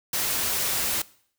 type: noise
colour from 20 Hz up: white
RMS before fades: -26 dBFS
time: 0.13-1.02 s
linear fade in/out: 5 ms
effects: noise-tail reverb RT60 0.6 s tail -21 dB re dry